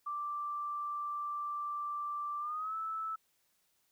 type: tone with pitch glide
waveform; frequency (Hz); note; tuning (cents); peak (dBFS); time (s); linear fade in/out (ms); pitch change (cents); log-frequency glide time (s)
sine; 1174.7 to 1311; D6 to E6; 0 to -10; -35; 0.06-3.16; 10; +190; 2.39-2.75
effects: white hiss -75 dBFS RMS until 3.91 s

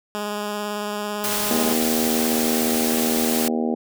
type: tone with vibrato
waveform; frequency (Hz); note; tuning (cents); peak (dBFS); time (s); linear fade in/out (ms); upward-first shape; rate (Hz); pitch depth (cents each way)
10% pulse; 207.7; G#3; 0; -17; 0.15-1.73; 0; sine; 18; 13
type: noise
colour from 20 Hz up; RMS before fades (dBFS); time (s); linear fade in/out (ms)
white; -25; 1.24-3.48; 0
type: harmonic tone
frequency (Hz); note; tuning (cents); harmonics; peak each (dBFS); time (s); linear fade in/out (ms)
79.5; D#2; +38; 3 / 4 / 5 / 6 / 7 / 8 / 9 / 10; -22 / -29 / -28 / -30 / -34 / -34 / -36 / -34; 1.5-3.75; 10
effects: none

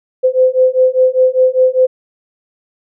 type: beating tone pair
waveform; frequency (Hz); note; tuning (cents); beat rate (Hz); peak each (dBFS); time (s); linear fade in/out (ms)
sine; 511 / 516; C5 / C5; -41 / -24; 5; -11; 0.23-1.87; 20
effects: none

